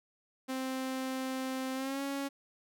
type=tone with pitch glide; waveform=sawtooth; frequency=261.6 to 277.2 Hz; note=C4 to C#4; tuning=0 to 0 cents; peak=-30 dBFS; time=0.48-2.29 s; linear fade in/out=20 ms; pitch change=+100 cents; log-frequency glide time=1.74-2.02 s; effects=none